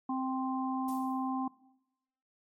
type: harmonic tone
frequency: 261.6 Hz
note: C4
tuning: in tune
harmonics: 1 / 3 / 4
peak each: -32 / -37 / -38 dBFS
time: 0.09-1.48 s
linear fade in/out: 5 ms
type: noise with exponential decay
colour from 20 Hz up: violet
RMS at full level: -43 dBFS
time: 0.88-1.32 s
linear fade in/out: 5 ms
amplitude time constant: 94 ms
effects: noise-tail reverb RT60 0.9 s tail -21 dB re dry + MP3 64 kbps